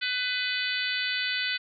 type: harmonic tone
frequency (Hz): 500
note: B4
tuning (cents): +21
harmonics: 3 / 4 / 5 / 6 / 7 / 8 / 9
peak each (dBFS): -32 / -33 / -34 / -35 / -35 / -36 / -37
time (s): 0.01-1.58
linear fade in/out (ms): 20
effects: none